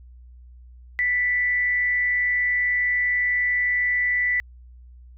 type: tone with frequency modulation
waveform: sine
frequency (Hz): 1975.5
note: B6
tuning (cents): 0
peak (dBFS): -19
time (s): 0.99-4.4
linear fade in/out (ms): 0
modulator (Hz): 207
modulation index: 0.22
effects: added 61 Hz sine -43 dBFS peak until 5.17 s